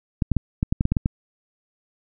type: clicks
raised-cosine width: 5 ms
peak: -7 dBFS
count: 10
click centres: 0.222 / 0.317 / 0.367 / 0.629 / 0.725 / 0.809 / 0.854 / 0.92 / 0.968 / 1.059 s
effects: none